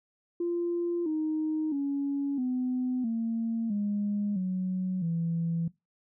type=tone with pitch steps; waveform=sine; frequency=345.4 / 311.3 / 280.6 / 252.8 / 227.9 / 205.4 / 185.1 / 166.82 Hz; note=F4 / D#4 / C#4 / B3 / A#3 / G#3 / F#3 / E3; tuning=-19 / +1 / +21 / +41 / -39 / -19 / +1 / +21 cents; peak=-26 dBFS; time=0.4-5.68 s; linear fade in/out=5 ms; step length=660 ms; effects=noise-tail reverb RT60 0.2 s tail -20 dB re dry + tanh soft clip ceiling -22 dBFS